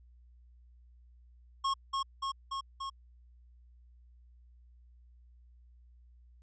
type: tone with echo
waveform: square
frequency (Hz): 1087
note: C#6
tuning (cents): -34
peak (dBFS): -29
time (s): 1.64-1.74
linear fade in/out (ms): 10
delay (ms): 290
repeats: 4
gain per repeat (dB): -2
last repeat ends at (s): 2.9
effects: added 60 Hz sine -56 dBFS peak until 6.42 s + resampled to 16000 Hz